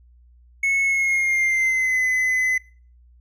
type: tone with pitch glide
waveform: triangle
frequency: 2195 to 2024 Hz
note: C#7 to B6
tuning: -18 to +42 cents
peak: -16 dBFS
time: 0.63-2.58 s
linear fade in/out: 5 ms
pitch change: -140 cents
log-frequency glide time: 0.83-2.01 s
effects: noise-tail reverb RT60 0.4 s tail -21 dB re dry + added 60 Hz sine -49 dBFS peak until 3.2 s

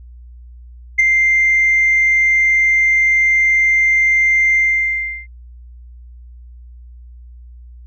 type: tone with ADSR envelope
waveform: sine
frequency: 2093 Hz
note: C7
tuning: in tune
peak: -4 dBFS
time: 0.98-5.27 s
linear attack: 17 ms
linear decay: 14 ms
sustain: -5 dB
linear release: 710 ms
effects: tanh soft clip ceiling -6 dBFS + added 60 Hz sine -35 dBFS peak until 7.86 s

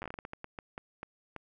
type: slowing click train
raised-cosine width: 0.5 ms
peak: -25 dBFS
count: 15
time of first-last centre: 0.02-1.363 s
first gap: 9 ms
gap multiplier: 1.32
effects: none

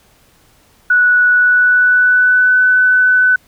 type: tone with pitch glide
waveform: sine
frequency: 1473 to 1502.2 Hz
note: F#6 to F#6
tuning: -8 to +26 cents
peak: -7 dBFS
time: 0.9-3.36 s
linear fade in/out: 5 ms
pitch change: +34 cents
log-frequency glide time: 1.3-2.65 s
effects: pink hiss -51 dBFS RMS until 3.47 s

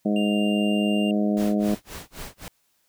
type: harmonic tone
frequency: 103.83 Hz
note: G#2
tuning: in tune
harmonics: 2 / 3 / 4 / 5 / 6 / 7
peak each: -21 / -27 / -32 / -34 / -30 / -37 dBFS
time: 0.05-1.75 s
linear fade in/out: 10 ms
type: tone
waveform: triangle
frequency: 2794 Hz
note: F7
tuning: in tune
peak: -29 dBFS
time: 0.16-1.11 s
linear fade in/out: 2 ms
type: noise with tremolo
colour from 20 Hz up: pink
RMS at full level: -36 dBFS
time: 1.37-2.48 s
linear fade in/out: 0 ms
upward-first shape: sine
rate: 3.8 Hz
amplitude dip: 100%
effects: white hiss -68 dBFS RMS until 2.88 s

